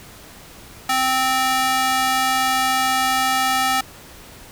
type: tone with high-pass filter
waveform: square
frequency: 260.5 Hz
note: C4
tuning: 7 cents flat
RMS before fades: -19 dBFS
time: 0.89-3.81 s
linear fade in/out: 5 ms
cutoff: 910 Hz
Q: 1.1
effects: pink hiss -42 dBFS RMS until 4.51 s